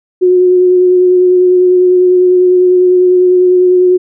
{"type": "tone with vibrato", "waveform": "sine", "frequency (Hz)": 363.5, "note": "F#4", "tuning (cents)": -31, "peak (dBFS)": -4, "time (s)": [0.21, 3.98], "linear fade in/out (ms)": 20, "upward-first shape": "sine", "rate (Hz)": 10, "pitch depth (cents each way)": 16, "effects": []}